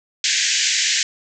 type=band-pass noise; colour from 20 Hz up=white; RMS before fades=-19 dBFS; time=0.24-1.03 s; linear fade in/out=2 ms; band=1600 to 7400 Hz; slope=96 dB/octave; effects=none